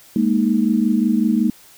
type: chord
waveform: sine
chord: Ab suspended second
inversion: none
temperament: equal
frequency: 207.7 / 233.1 / 311.1 Hz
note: Ab3 / Bb3 / Eb4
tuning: 0 / 0 / 0 cents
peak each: -18 / -17 / -21 dBFS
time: 0.16-1.5 s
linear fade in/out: 2 ms
effects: white hiss -47 dBFS RMS until 1.77 s